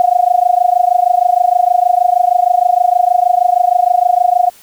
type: tone with amplitude modulation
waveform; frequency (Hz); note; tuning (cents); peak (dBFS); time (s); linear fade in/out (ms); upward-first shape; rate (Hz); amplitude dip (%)
sine; 717; F5; +45; -4; 0-4.5; 0; sine; 26.4; 95
effects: white hiss -43 dBFS RMS until 4.62 s